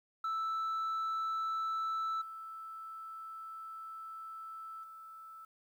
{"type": "tone with level steps", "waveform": "sine", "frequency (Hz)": 1318.5, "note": "E6", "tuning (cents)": 0, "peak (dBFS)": [-30, -43, -48], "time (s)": [0.24, 5.45], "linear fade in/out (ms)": 5, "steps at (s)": [2.21, 4.83], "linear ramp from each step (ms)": 10, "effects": ["tanh soft clip ceiling -32 dBFS", "11-bit"]}